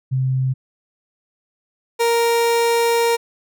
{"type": "tone pair in turn", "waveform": ["sine", "30% pulse"], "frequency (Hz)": [130.81, 466.7], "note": ["C3", "A#4"], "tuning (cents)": [0, 2], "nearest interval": "octave + minor seventh", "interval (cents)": 2202, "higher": "second", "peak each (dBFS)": [-16, -12], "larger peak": "second", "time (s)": [[0.11, 0.54], [1.99, 3.17]], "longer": "second", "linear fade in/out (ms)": 20, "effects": []}